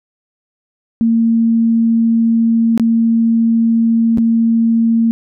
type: tone with dropouts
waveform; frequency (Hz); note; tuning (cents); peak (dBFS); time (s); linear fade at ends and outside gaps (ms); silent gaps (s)
sine; 228.5; A#3; -34; -9; 1.01-5.11; 0; 2.777-2.797 / 4.174-4.183
effects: none